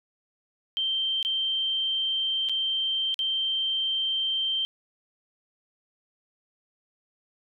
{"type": "tone with dropouts", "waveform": "sine", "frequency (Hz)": 3136, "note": "G7", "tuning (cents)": 0, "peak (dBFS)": -24, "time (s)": [0.77, 4.65], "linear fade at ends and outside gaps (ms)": 0, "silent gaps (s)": [[1.228, 1.249], [2.488, 2.495], [3.143, 3.191]], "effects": []}